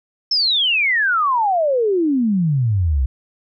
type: exponential sweep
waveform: sine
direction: down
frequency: 5390 to 61.2 Hz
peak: -14 dBFS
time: 0.31-3.06 s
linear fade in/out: 5 ms
effects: none